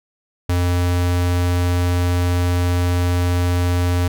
square tone, 88.5 Hz, F2, 23 cents sharp, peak -16 dBFS, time 0.49-4.08 s, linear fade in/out 5 ms, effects none

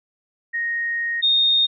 sine tone pair in turn, 1866 / 3686 Hz, A#6 / A#7, +1 / -20 cents, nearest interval octave, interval 1179 cents, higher second, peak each -21 / -14 dBFS, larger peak second, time 0.53-1.22 / 1.22-1.67 s, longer first, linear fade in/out 20 ms, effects none

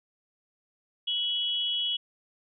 sine tone pair together, 2960 / 3324 Hz, F#7 / G#7, 0 / +1 cents, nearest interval major second, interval 201 cents, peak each -29 / -29 dBFS, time 1.07-1.97 s, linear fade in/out 10 ms, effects none

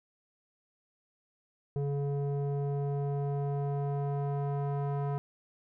square tone with low-pass filter sweep, 141.6 Hz, C#3, 37 cents sharp, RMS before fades -32 dBFS, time 1.76-5.18 s, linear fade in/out 0 ms, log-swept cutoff 480 to 940 Hz, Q 1.6, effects none

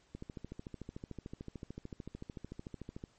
click train, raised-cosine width 3 ms, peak -30 dBFS, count 40, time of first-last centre 0.15-3.039 s, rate 13.5 Hz, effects pink hiss -69 dBFS RMS until 3.18 s + MP3 32 kbps

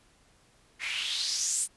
white noise with band-pass filter sweep, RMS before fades -31 dBFS, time 0.79-1.68 s, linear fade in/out 50 ms, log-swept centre 2000 to 9300 Hz, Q 4.4, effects pink hiss -63 dBFS RMS until 1.76 s + resampled to 24000 Hz

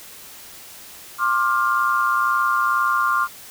sine tone cluster, 1064 / 1186 / 1403 Hz, C6 / D6 / F6, +29 / +17 / +8 cents, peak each -21 dBFS, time 1.18-3.28 s, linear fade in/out 50 ms, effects white hiss -41 dBFS RMS until 3.5 s

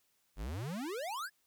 square exponential sweep, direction up, 42.85 to 1760 Hz, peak -38 dBFS, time 0.36-1.3 s, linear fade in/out 50 ms, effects white hiss -75 dBFS RMS until 1.46 s

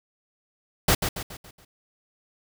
pink noise with echo, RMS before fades -19 dBFS, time 0.88-0.95 s, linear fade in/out 5 ms, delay 140 ms, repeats 5, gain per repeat -7 dB, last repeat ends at 1.65 s, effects none

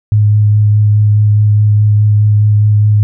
sine tone with vibrato, 105.2 Hz, G#2, 23 cents sharp, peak -5 dBFS, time 0.12-3.03 s, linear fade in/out 0 ms, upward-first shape sine, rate 4.8 Hz, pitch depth 12 cents each way, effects none

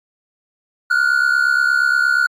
triangle tone pair together, 1411.5 / 1480 Hz, F6 / F#6, +18 / 0 cents, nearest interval minor second, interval 82 cents, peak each -14 dBFS, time 0.9-2.27 s, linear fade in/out 10 ms, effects AAC 64 kbps

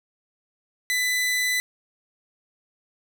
sawtooth tone, 1998 Hz, B6, 20 cents sharp, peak -18 dBFS, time 0.9-1.6 s, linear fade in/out 0 ms, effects none

